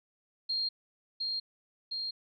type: tone with echo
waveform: sine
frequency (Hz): 4218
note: C8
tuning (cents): +13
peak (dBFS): -29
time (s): 0.49-0.69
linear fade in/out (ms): 10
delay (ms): 710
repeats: 2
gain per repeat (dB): -2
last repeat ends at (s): 2.11
effects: none